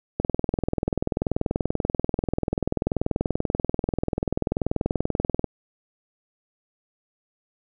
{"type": "click train", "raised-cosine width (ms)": 2, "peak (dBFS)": -9, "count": 109, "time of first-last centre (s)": [0.2, 5.443], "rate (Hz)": 20.6, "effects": []}